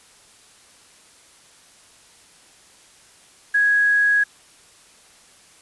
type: tone with quantisation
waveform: sine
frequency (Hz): 1661.2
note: G#6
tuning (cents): 0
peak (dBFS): -14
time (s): 3.54-4.24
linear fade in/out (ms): 10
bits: 7
effects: white hiss -51 dBFS RMS until 5.61 s + resampled to 24000 Hz